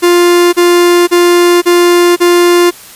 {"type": "tone bursts", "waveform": "45% pulse", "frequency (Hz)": 350.1, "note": "F4", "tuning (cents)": 4, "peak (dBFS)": -4, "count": 5, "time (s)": [0.02, 2.71], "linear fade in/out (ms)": 20, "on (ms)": 510, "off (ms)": 35, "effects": ["white hiss -33 dBFS RMS until 2.95 s", "resampled to 32000 Hz"]}